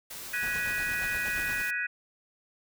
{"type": "noise", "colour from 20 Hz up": "white", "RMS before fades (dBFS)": -41, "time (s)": [0.1, 1.71], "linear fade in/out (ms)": 10}
{"type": "chord", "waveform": "sine", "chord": "G# minor seventh", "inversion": "third", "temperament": "equal with one note detuned", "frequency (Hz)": [1480, 1661.2, 1926, 2489], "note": ["F#6", "G#6", "B6", "D#7"], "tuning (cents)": [0, 0, -44, 0], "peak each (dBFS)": -34, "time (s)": [0.33, 1.87], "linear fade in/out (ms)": 10}
{"type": "noise with tremolo", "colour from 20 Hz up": "pink", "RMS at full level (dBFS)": -40, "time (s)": [0.42, 1.62], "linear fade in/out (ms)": 5, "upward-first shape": "sine", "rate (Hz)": 8.5, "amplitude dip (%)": 55}
{"effects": []}